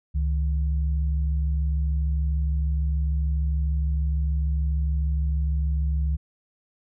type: tone pair together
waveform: sine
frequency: 69.62 / 156.3 Hz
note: C#2 / D#3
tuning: +8 / +8 cents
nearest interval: octave + major second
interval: 1400 cents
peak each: -21 / -32 dBFS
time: 0.14-6.17 s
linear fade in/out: 20 ms
effects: none